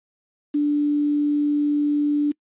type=tone with quantisation; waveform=sine; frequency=293.1 Hz; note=D4; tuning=3 cents flat; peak=-17 dBFS; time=0.54-2.32 s; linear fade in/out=10 ms; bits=7; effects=noise-tail reverb RT60 0.1 s tail -25 dB re dry + resampled to 8000 Hz